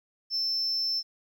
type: tone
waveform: sine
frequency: 5320 Hz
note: E8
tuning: 15 cents sharp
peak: -24 dBFS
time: 0.3-1.03 s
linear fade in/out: 50 ms
effects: tanh soft clip ceiling -24 dBFS + 11-bit